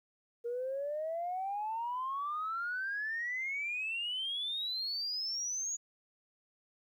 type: exponential sweep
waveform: sine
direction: up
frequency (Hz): 466.2 to 6800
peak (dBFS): -33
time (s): 0.44-5.77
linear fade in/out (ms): 20
effects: tanh soft clip ceiling -29 dBFS + 12-bit